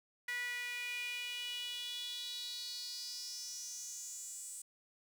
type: tone with high-pass filter sweep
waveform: sawtooth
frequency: 487.6 Hz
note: B4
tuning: 22 cents flat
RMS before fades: -43 dBFS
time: 0.28-4.62 s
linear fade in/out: 5 ms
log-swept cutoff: 1900 to 8200 Hz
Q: 6
effects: none